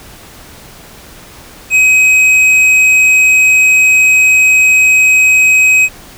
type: tone with hard clipping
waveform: triangle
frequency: 2531 Hz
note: D#7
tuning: 29 cents sharp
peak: -6 dBFS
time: 1.7-5.89 s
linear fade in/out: 50 ms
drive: 10 dB
effects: pink hiss -35 dBFS RMS until 6.17 s